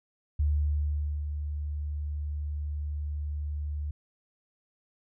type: tone with ADSR envelope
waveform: sine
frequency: 74 Hz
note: D2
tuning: 14 cents sharp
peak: -22 dBFS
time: 0.39-3.91 s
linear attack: 8 ms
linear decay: 840 ms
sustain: -8 dB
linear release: 4 ms
effects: none